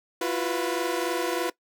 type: tone cluster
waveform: sawtooth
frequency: 337.6 / 360.8 / 493.7 Hz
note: E4 / F#4 / B4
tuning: +41 / -44 / -1 cents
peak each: -26 dBFS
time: 0.21-1.5 s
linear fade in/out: 5 ms
effects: noise-tail reverb RT60 0.1 s tail -20 dB re dry